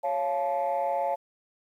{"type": "chord", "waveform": "sine", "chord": "Db augmented", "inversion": "none", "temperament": "just", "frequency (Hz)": [554.4, 693, 866.2], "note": ["Db5", "F5", "A5"], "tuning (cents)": [0, -14, -27], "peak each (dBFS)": -28, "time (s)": [0.03, 1.16], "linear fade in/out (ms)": 20, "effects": ["tanh soft clip ceiling -20 dBFS", "10-bit"]}